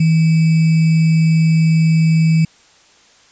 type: tone with sample-and-hold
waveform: sine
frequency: 161.2 Hz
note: E3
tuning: 38 cents flat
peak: -9 dBFS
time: 0-2.45 s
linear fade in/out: 5 ms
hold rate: 2450 Hz
effects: white hiss -49 dBFS RMS until 3.31 s + resampled to 16000 Hz